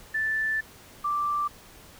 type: tone pair in turn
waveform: sine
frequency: 1760 / 1174.7 Hz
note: A6 / D6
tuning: 0 / 0 cents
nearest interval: perfect fifth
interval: 700 cents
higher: first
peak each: -24 dBFS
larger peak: neither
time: 0.14-0.61 / 1.04-1.48 s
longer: first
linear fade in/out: 10 ms
effects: pink hiss -50 dBFS RMS until 1.99 s